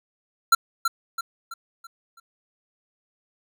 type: tone with echo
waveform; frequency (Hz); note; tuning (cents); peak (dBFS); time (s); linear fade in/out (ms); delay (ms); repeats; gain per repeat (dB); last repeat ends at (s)
square; 1359; F6; -48; -13; 0.52-0.55; 5; 330; 5; -7; 2.2
effects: none